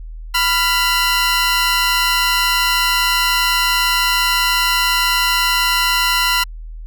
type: tone pair together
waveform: 15% pulse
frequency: 991.9 / 1385 Hz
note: B5 / F6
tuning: +7 / -15 cents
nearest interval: tritone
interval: 578 cents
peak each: -10 dBFS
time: 0.34-6.44 s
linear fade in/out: 10 ms
effects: added 40 Hz sine -28 dBFS peak until 6.86 s